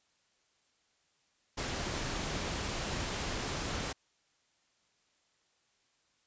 pink noise, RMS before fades -36 dBFS, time 1.57-3.93 s, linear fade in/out 10 ms, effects white hiss -73 dBFS RMS until 6.26 s + resampled to 16000 Hz

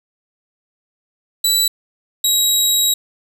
20% pulse tone pair in turn, 3951 / 3839 Hz, B7 / B7, 0 / -50 cents, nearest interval unison, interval 50 cents, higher first, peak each -7 dBFS, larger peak neither, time 1.44-1.68 / 2.24-2.94 s, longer second, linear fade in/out 5 ms, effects 8-bit

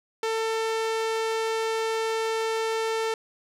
sawtooth tone with low-pass filter, 446.8 Hz, A4, 27 cents sharp, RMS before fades -27 dBFS, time 0.23-3.14 s, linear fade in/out 2 ms, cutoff 8900 Hz, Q 0.58, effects none

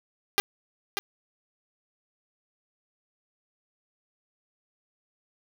5% pulse tone with echo, 400.6 Hz, G4, 38 cents sharp, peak -9 dBFS, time 0.38-0.4 s, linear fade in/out 0 ms, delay 590 ms, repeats 1, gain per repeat -7 dB, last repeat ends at 0.99 s, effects none

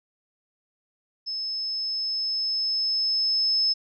sine tone with level ramp, 5220 Hz, E8, 18 cents flat, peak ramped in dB -28 to -19 dBFS, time 1.26-3.74 s, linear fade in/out 20 ms, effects none

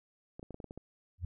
clicks, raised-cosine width 2 ms, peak -31 dBFS, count 8, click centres 0.395 / 0.429 / 0.507 / 0.544 / 0.602 / 0.643 / 0.709 / 0.776 s
sine tone with exponential growth, 87.31 Hz, F2, in tune, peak -30 dBFS, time 1.18-1.25 s, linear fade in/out 5 ms, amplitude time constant 15 ms
effects none

